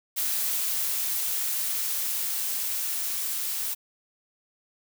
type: noise with level ramp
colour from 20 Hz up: blue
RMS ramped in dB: -27 to -30 dBFS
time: 0.16-3.75 s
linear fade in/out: 20 ms
effects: none